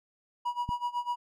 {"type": "tone with tremolo", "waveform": "triangle", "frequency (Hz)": 968, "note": "B5", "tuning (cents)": -35, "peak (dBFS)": -25, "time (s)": [0.45, 1.16], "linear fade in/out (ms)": 10, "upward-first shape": "sine", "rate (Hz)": 8, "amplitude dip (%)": 90}
{"type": "click", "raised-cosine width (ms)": 5, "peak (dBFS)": -22, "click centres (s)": 0.691}
{"effects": []}